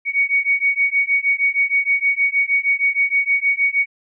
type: beating tone pair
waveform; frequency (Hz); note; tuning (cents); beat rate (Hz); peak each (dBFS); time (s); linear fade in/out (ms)
sine; 2235 / 2241.4; C#7 / C#7; +14 / +19; 6.4; -18; 0.05-3.86; 50
effects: none